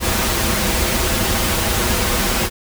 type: noise with comb filter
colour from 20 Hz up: pink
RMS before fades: -18 dBFS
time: 0-2.5 s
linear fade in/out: 50 ms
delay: 6.9 ms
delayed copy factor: -0.6
effects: none